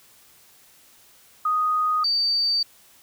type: tone pair in turn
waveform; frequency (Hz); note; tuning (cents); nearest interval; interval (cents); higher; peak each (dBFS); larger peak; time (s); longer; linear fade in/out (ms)
sine; 1244.5 / 4613; D#6 / D8; 0 / -32; octave + major seventh; 2268; second; -19; neither; 1.45-2.04 / 2.04-2.63; neither; 5
effects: white hiss -54 dBFS RMS until 3.02 s